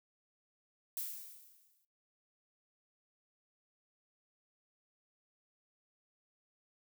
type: noise with exponential decay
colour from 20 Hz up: violet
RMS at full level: -38 dBFS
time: 0.97-1.85 s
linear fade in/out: 1 ms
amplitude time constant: 190 ms
effects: noise-tail reverb RT60 0.2 s tail -18 dB re dry